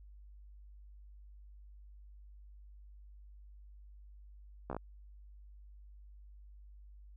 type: slowing click train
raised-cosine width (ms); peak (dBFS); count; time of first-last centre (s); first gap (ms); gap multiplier
1; -25; 5; 4.7-4.766; 14; 1.11
effects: added 50 Hz sine -52 dBFS peak until 7.16 s